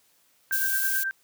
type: tone with tremolo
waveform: sine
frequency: 1568 Hz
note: G6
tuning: in tune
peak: -24 dBFS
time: 0.51-1.11 s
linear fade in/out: 0 ms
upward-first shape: triangle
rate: 9.3 Hz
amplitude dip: 70%
type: noise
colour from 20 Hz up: violet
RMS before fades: -27 dBFS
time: 0.52-1.04 s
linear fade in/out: 10 ms
effects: white hiss -64 dBFS RMS until 1.23 s + high-pass 100 Hz 12 dB/octave